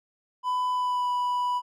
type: tone with pitch glide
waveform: triangle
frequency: 1000 to 985.7 Hz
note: B5 to B5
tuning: +21 to -4 cents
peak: -22 dBFS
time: 0.43-1.62 s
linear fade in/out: 50 ms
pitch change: -25 cents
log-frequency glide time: 0.72-1.1 s
effects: none